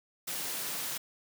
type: high-pass noise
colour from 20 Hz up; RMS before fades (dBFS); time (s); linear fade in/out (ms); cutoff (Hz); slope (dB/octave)
white; -36; 0.27-0.98; 10; 110; 24
effects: none